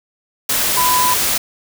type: tone in noise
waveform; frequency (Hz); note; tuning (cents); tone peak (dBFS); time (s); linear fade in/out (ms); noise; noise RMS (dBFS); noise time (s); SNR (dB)
sine; 998; B5; +18; -14; 0.77-1.14; 5; white; -17; 0.49-1.38; 0
effects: none